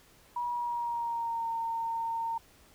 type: tone with pitch glide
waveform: sine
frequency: 964 to 915.2 Hz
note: B5 to A#5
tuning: -42 to -32 cents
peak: -30 dBFS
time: 0.36-2.38 s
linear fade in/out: 5 ms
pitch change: -90 cents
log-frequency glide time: 0.5-1.49 s
effects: pink hiss -60 dBFS RMS until 2.74 s